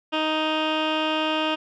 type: tone with low-pass filter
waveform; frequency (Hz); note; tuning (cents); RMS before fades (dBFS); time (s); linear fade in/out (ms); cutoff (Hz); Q
15% pulse; 311.9; D#4; +4; -24; 0.12-1.56; 20; 2800; 3.2
effects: none